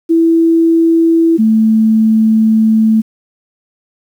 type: tone pair in turn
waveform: sine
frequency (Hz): 330 / 220.2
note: E4 / A3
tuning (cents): +2 / +2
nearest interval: perfect fifth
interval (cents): 700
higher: first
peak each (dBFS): -6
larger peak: neither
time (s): 0.09-1.38 / 1.38-3.02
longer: second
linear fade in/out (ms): 20
effects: 7-bit